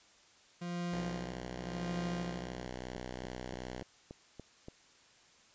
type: tone with tremolo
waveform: 40% pulse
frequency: 174.61 Hz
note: F3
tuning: in tune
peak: -34 dBFS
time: 0.61-2.67 s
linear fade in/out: 10 ms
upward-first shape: sine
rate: 0.88 Hz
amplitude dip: 85%
type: tone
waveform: 5% pulse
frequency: 62.6 Hz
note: B1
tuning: 24 cents sharp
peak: -30 dBFS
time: 0.92-3.83 s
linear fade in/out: 10 ms
type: click train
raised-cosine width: 2 ms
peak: -32 dBFS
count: 7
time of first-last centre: 2.96-4.684 s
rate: 3.48 Hz
effects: white hiss -63 dBFS RMS until 5.54 s + resampled to 16000 Hz